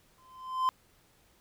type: tone with exponential growth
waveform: triangle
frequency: 1033 Hz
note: C6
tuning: 22 cents flat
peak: -20 dBFS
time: 0.18-0.69 s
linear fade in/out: 0 ms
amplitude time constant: 110 ms
effects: pink hiss -65 dBFS RMS until 1.4 s